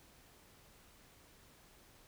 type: silence
effects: pink hiss -63 dBFS RMS until 2.07 s